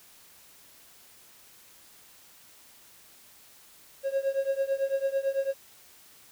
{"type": "tone with tremolo", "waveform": "triangle", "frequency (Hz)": 544, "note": "C#5", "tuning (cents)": -33, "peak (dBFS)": -19, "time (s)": [4.03, 5.54], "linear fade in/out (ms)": 50, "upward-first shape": "triangle", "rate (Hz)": 9, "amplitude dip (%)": 95, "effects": ["tanh soft clip ceiling -16 dBFS", "white hiss -55 dBFS RMS until 6.31 s"]}